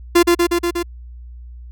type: tone with echo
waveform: 45% pulse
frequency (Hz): 345.7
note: F4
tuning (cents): -18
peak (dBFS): -8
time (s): 0.15-0.23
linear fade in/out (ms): 10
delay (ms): 120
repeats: 5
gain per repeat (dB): -2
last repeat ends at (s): 0.83
effects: added 60 Hz sine -33 dBFS peak until 1.71 s